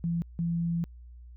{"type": "tone pair in turn", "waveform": "sine", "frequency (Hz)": [169.1, 169.1], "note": ["E3", "E3"], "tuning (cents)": [44, 44], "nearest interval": "unison", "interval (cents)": 0, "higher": "neither", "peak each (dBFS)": -26, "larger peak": "neither", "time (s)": [[0.04, 0.22], [0.39, 0.84]], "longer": "second", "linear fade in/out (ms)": 0, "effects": ["added 60 Hz sine -45 dBFS peak until 1.36 s"]}